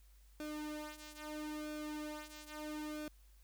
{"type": "tone with flanger", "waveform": "sawtooth", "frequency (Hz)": 302.8, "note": "D#4", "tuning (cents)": -47, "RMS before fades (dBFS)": -45, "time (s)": [0.4, 3.08], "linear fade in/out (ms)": 0, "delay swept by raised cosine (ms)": [1, 3.4], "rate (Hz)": 0.76, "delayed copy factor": -0.75, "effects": ["added 50 Hz sine -60 dBFS peak until 3.43 s", "white hiss -72 dBFS RMS until 3.43 s"]}